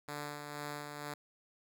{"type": "tone with tremolo", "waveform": "5% pulse", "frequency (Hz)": 146.83, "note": "D3", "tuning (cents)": 0, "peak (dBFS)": -28, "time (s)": [0.08, 1.14], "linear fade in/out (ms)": 5, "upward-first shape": "sine", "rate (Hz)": 2.1, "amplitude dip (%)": 40, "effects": []}